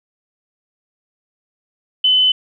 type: tone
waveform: sine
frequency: 3026 Hz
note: F#7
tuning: 38 cents sharp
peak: -10 dBFS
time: 2.04-2.32 s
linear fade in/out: 5 ms
effects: none